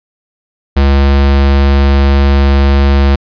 square tone, 69.3 Hz, C#2, in tune, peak -6 dBFS, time 0.76-3.16 s, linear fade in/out 10 ms, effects resampled to 11025 Hz

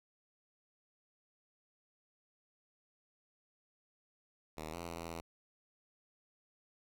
5% pulse tone with pitch steps, 78.2 / 85.1 / 83.9 / 83.4 Hz, D#2 / F2 / E2 / E2, +9 / -44 / +31 / +21 cents, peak -31 dBFS, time 4.57-5.21 s, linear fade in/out 5 ms, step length 160 ms, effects none

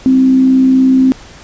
sine tone with frequency modulation, 261.6 Hz, C4, in tune, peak -5 dBFS, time 0.06-1.12 s, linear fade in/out 0 ms, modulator 63.3 Hz, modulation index 0.23, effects pink hiss -36 dBFS RMS until 1.43 s + resampled to 16000 Hz

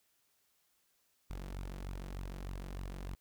sawtooth tone with flanger, 46.59 Hz, F#1, 13 cents sharp, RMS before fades -43 dBFS, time 1.3-3.15 s, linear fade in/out 0 ms, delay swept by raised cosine 0.77 to 6.07 ms, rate 3.3 Hz, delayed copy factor +0.55, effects white hiss -75 dBFS RMS until 3.2 s

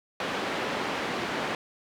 pink band-pass noise, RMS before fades -31 dBFS, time 0.2-1.55 s, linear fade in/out 2 ms, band 260 to 2900 Hz, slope 12 dB/octave, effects none

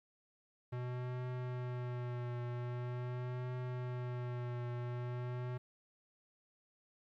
square tone with vibrato, 123.47 Hz, B2, in tune, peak -39 dBFS, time 0.72-5.58 s, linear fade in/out 10 ms, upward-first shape triangle, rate 0.44 Hz, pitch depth 32 cents each way, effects low-pass 2000 Hz 12 dB/octave + 13-bit

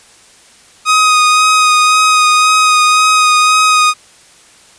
sawtooth tone with vibrato, 1250 Hz, D#6, 8 cents sharp, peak -3 dBFS, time 0.85-3.94 s, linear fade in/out 50 ms, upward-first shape sine, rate 1.9 Hz, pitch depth 17 cents each way, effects white hiss -43 dBFS RMS until 4.78 s + resampled to 22050 Hz

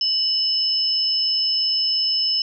sine tone pair together, 2960 / 5237 Hz, F#7 / E8, 0 / -12 cents, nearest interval minor seventh, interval 988 cents, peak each -28 / -18 dBFS, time 0.01-2.42 s, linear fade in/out 2 ms, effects none

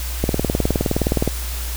click train, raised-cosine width 2 ms, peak -4 dBFS, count 21, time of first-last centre 0.24-1.276 s, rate 19.3 Hz, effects added 60 Hz sine -24 dBFS peak until 1.76 s + white hiss -31 dBFS RMS until 1.76 s

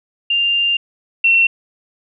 sine tone pair in turn, 2794 / 2714 Hz, F7 / E7, 0 / +50 cents, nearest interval minor second, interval 50 cents, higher first, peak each -13 / -9 dBFS, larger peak second, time 0.3-0.77 / 1.24-1.47 s, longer first, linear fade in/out 5 ms, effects none

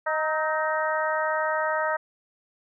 harmonic tone with a mistuned harmonic, 311.1 Hz, D#4, in tune, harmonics 2 / 3 / 4 / 5 / 6, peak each -27 / -29 / -30 / -31 / -32 dBFS, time 0.06-1.97 s, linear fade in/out 10 ms, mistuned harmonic 4, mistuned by +39 cents, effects none

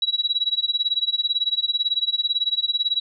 sine tone with tremolo, 3895 Hz, B7, 25 cents flat, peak -16 dBFS, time 0.02-3 s, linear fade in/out 2 ms, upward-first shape sine, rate 18 Hz, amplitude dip 95%, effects none

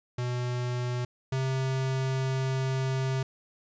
square tone pair in turn, 123.3 / 132.26 Hz, B2 / C3, -2 / +19 cents, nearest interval minor second, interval 121 cents, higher second, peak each -29 / -27 dBFS, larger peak second, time 0.18-1.05 / 1.32-3.23 s, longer second, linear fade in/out 5 ms, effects resampled to 16000 Hz + 11-bit

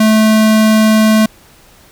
square tone, 217.6 Hz, A3, 19 cents flat, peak -7 dBFS, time 0-1.26 s, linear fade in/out 5 ms, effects pink hiss -44 dBFS RMS until 1.91 s

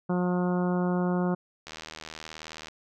harmonic tone, 179.2 Hz, F3, 45 cents sharp, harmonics 1 / 2 / 3 / 4 / 5 / 6 / 7 / 8, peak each -25 / -31 / -35 / -37 / -39 / -41 / -42 / -43 dBFS, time 0.09-1.35 s, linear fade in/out 10 ms
click train, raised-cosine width 0.2 ms, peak -22 dBFS, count 81, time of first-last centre 1.67-2.684 s, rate 78.9 Hz
effects none

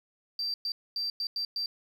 sine tone bursts at uneven times, 4690 Hz, D8, 3 cents flat, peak -28 dBFS, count 6, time 0.39-0.54 / 0.65-0.72 / 0.96-1.1 / 1.2-1.27 / 1.36-1.45 / 1.56-1.66 s, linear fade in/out 2 ms, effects tanh soft clip ceiling -26 dBFS + 10-bit

